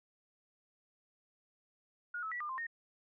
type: tone with pitch steps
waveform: sine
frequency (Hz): 1437 / 1299 / 1947 / 1201 / 1047 / 1848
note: F6 / E6 / B6 / D6 / C6 / A#6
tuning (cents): +49 / -26 / -25 / +38 / +1 / -16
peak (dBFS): -37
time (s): 2.14-2.668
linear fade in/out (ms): 5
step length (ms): 88
effects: none